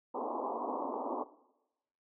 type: band-pass noise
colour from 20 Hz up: white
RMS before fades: -37 dBFS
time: 0.14-1.24 s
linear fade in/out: 10 ms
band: 230 to 1100 Hz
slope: 96 dB/octave
effects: noise-tail reverb RT60 0.9 s tail -18 dB re dry